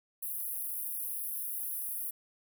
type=high-pass noise; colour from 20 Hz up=pink; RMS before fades=-37 dBFS; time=0.22-2.11 s; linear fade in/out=10 ms; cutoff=10000 Hz; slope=96 dB/octave; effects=none